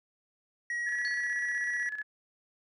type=tone with pitch glide; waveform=triangle; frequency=1907 to 1937 Hz; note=A#6 to B6; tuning=+39 to -34 cents; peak=-29 dBFS; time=0.7-1.89 s; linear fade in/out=2 ms; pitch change=+27 cents; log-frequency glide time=0.82-1.03 s
type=tone with tremolo; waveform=sine; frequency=1706 Hz; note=G#6; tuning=46 cents sharp; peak=-32 dBFS; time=0.86-2.03 s; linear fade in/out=10 ms; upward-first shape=square; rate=16 Hz; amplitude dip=60%
type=tone with exponential decay; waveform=sine; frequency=4416 Hz; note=C#8; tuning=7 cents flat; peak=-35 dBFS; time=1.05-1.35 s; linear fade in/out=0 ms; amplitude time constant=64 ms
effects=resampled to 22050 Hz